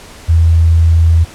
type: tone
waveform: sine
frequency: 82.41 Hz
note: E2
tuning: in tune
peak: -5 dBFS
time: 0.28-1.25 s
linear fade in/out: 20 ms
effects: pink hiss -35 dBFS RMS until 1.34 s + low-pass 10000 Hz 12 dB/octave

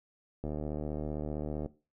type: click train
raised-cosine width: 2 ms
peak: -23 dBFS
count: 93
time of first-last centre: 0.44-1.66 s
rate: 75.4 Hz
effects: noise-tail reverb RT60 0.3 s tail -17 dB re dry

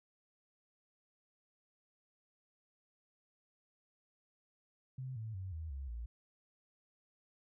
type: tone with pitch steps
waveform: sine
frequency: 130 / 110.59 / 94.07 / 80.02 / 68.07 / 57.91 Hz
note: C3 / A2 / F#2 / D#2 / C#2 / A#1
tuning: -11 / +9 / +29 / +49 / -31 / -11 cents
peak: -40 dBFS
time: 4.98-6.06 s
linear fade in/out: 5 ms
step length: 180 ms
effects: none

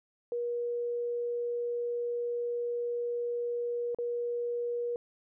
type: tone with dropouts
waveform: sine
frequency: 478.3 Hz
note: A#4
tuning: 44 cents sharp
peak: -30 dBFS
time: 0.32-4.96 s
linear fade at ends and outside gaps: 1 ms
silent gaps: 3.947-3.986 s
effects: none

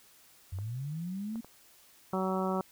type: linear sweep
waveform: sine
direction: up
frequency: 86.7 to 233.1 Hz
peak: -34 dBFS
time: 0.52-1.41 s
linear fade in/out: 10 ms
type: clicks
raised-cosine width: 1 ms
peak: -35 dBFS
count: 3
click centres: 0.587 / 1.357 / 1.446 s
type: harmonic tone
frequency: 188.3 Hz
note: F#3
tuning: 31 cents sharp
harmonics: 1 / 2 / 3 / 4 / 5 / 6 / 7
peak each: -32 / -35 / -37 / -38 / -39 / -40 / -40 dBFS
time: 2.13-2.61 s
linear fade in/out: 2 ms
effects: white hiss -60 dBFS RMS until 2.71 s

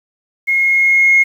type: tone with level ramp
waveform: sine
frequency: 2155 Hz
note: C#7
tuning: 49 cents flat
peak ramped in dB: -11 to -5 dBFS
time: 0.47-1.24 s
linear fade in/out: 20 ms
effects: tanh soft clip ceiling -2 dBFS + 7-bit

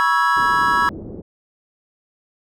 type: chord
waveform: triangle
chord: C# minor seventh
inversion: third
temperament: equal with one note detuned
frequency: 970.8 / 1108.7 / 1318.5 / 1661.2 Hz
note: B5 / C#6 / E6 / G#6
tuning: -30 / 0 / 0 / 0 cents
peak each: -18 dBFS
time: 0-0.89 s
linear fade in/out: 0 ms
type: low-pass noise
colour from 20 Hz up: white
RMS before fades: -33 dBFS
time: 0.36-1.22 s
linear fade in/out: 10 ms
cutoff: 430 Hz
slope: 24 dB/octave
effects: none

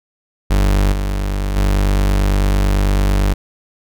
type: tone with level steps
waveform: 40% pulse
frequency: 49 Hz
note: G1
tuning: in tune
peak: -10 / -16 / -11 dBFS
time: 0.5-3.34 s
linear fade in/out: 10 ms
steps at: 0.92 / 1.56 s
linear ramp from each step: 10 ms
effects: none

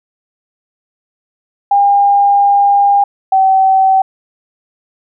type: tone pair in turn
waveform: sine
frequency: 805 / 766.3 Hz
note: G5 / G5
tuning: +46 / -40 cents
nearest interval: minor second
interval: 86 cents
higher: first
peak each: -6 dBFS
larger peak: neither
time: 1.71-3.04 / 3.32-4.02 s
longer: first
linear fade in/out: 5 ms
effects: none

